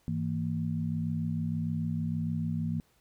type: tone cluster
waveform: sine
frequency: 100.4 / 162.1 / 228.7 Hz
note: G2 / E3 / A#3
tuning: +42 / -29 / -33 cents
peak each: -36 / -31 / -34 dBFS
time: 0.08-2.8 s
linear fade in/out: 0 ms
effects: pink hiss -68 dBFS RMS until 3 s